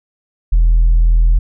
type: tone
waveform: sine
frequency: 41.2 Hz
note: E1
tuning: in tune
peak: -5 dBFS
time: 0.52-1.39 s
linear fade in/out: 10 ms
effects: tanh soft clip ceiling -5 dBFS